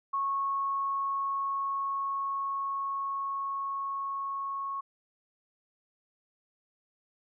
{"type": "tone with level ramp", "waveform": "sine", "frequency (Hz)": 1100, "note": "C#6", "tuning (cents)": -14, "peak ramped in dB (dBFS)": [-27, -32], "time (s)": [0.13, 4.81], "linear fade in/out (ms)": 10, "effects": []}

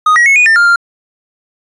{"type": "tone with pitch steps", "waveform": "triangle", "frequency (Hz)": [1245, 1907, 2192, 2464, 1800, 1402, 1393], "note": ["D#6", "A#6", "C#7", "D#7", "A6", "F6", "F6"], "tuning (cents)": [1, 39, -20, -17, 39, 6, -5], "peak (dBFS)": -3, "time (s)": [0.06, 0.76], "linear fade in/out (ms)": 5, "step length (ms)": 100, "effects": ["resampled to 24000 Hz"]}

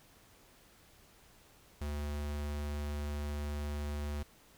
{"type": "tone", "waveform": "square", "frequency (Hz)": 73.42, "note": "D2", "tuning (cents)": 0, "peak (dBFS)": -36, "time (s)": [1.81, 4.23], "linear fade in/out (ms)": 5, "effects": ["pink hiss -62 dBFS RMS until 4.57 s"]}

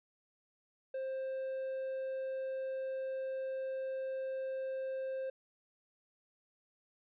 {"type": "tone", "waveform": "triangle", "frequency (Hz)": 528, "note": "C5", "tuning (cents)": 16, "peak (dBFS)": -34, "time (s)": [0.94, 5.3], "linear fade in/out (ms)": 5, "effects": ["resampled to 8000 Hz"]}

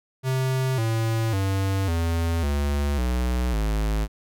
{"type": "tone with pitch steps", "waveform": "square", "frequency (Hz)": [130.81, 112.57, 96.87, 83.36, 71.74, 61.73, 53.13], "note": ["C3", "A2", "G2", "E2", "D2", "B1", "G#1"], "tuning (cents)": [0, 40, -20, 20, -40, 0, 40], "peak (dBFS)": -22, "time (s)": [0.23, 4.08], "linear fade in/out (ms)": 50, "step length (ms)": 550, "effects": []}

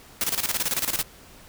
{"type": "noise with tremolo", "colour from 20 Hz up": "white", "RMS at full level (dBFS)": -24, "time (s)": [0.21, 1.03], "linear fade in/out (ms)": 2, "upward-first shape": "square", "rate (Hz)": 18, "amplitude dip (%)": 75, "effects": ["pink hiss -49 dBFS RMS until 1.48 s"]}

